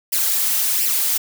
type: noise with flanger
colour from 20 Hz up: blue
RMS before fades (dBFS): -19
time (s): 0.12-1.18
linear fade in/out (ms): 10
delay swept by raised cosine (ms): 0.38 to 4.68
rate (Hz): 1.4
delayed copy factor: +0.7
effects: none